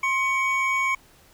triangle tone pair together, 1061 / 2248 Hz, C6 / C#7, +24 / +24 cents, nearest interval octave + minor second, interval 1300 cents, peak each -23 / -21 dBFS, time 0.03-0.95 s, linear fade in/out 5 ms, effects pink hiss -55 dBFS RMS until 1.33 s

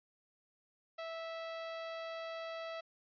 sawtooth tone, 656 Hz, E5, 9 cents flat, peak -37 dBFS, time 0.98-2.81 s, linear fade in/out 10 ms, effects resampled to 11025 Hz

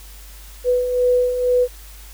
sine beating tone pair, 493.9 / 496 Hz, B4 / B4, 0 / +7 cents, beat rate 2.1 Hz, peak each -23 / -15 dBFS, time 0.64-1.68 s, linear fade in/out 50 ms, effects added 50 Hz sine -38 dBFS peak until 2.13 s + white hiss -44 dBFS RMS until 2.13 s

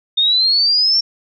sine exponential sweep, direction up, 3635 to 5510 Hz, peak -11 dBFS, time 0.17-1.01 s, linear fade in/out 10 ms, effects none

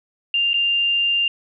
sine tone with dropouts, 2794 Hz, F7, in tune, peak -16 dBFS, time 0.34-1.28 s, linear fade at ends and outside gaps 2 ms, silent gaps 0.533-0.541 s, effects none

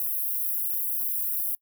white high-pass noise, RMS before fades -28 dBFS, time 0-1.55 s, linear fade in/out 2 ms, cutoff 11000 Hz, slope 48 dB/octave, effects noise-tail reverb RT60 0.1 s tail -25 dB re dry

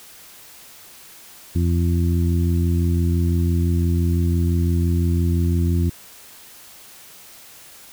harmonic tone, 85.9 Hz, F2, 28 cents flat, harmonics 1 / 2 / 3 / 4, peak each -17 / -23 / -27 / -29 dBFS, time 1.55-5.9 s, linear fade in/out 10 ms, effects white hiss -44 dBFS RMS until 7.92 s

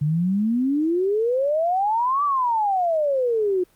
sine exponential two-way sweep, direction up then down, 143.4 to 1180 to 353.5 Hz, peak -18 dBFS, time 0.01-3.64 s, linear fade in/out 10 ms, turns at 2.24 s, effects pink hiss -59 dBFS RMS until 3.75 s + Opus 32 kbps

